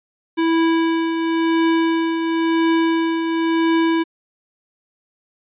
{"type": "tone with tremolo", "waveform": "square", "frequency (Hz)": 328.7, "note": "E4", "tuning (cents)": -5, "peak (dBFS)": -14, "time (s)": [0.37, 4.04], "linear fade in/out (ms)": 20, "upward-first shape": "triangle", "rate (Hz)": 0.96, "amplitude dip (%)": 50, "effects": ["resampled to 8000 Hz"]}